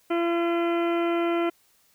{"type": "harmonic tone with a mistuned harmonic", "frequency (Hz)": 340.2, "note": "F4", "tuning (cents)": -45, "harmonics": [1, 2, 3, 4, 5, 6, 7, 8, 9], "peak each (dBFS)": [-23, -29, -37, -33, -47, -39, -40, -48, -43], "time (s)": [0.1, 1.5], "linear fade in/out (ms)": 10, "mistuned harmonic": 7, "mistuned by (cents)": 33, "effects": ["white hiss -63 dBFS RMS until 1.94 s"]}